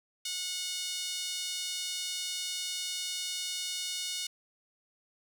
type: tone with high-pass filter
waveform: 5% pulse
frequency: 730 Hz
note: F#5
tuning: 24 cents flat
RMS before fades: -36 dBFS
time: 0.25-4.27 s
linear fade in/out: 5 ms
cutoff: 3100 Hz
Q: 1.7
effects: none